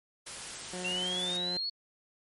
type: noise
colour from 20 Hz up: white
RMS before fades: -41 dBFS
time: 0.26-1.38 s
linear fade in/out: 10 ms
type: tone with pitch glide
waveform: 15% pulse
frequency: 181.3 to 178.7 Hz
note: F#3 to F3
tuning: -35 to +40 cents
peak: -31 dBFS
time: 0.73-1.57 s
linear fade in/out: 2 ms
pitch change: -25 cents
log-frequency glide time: 1.24-1.3 s
type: linear sweep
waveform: sine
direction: up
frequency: 2700 to 4435 Hz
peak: -31 dBFS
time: 0.84-1.7 s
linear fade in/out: 10 ms
effects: MP3 48 kbps